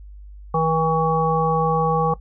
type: harmonic tone with a mistuned harmonic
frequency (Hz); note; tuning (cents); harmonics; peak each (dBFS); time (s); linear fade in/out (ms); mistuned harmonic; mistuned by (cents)
160.6; E3; -45; 1 / 3 / 5 / 7; -22 / -22 / -22 / -22; 0.54-2.14; 5; 5; +17
effects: noise-tail reverb RT60 0.1 s tail -18 dB re dry + added 50 Hz sine -37 dBFS peak until 2.2 s